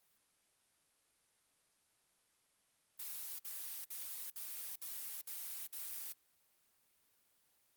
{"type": "noise bursts", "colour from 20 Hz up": "blue", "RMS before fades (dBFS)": -45, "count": 7, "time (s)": [2.99, 6.126], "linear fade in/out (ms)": 5, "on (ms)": 400, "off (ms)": 56, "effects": ["white hiss -75 dBFS RMS until 7.76 s", "Opus 32 kbps"]}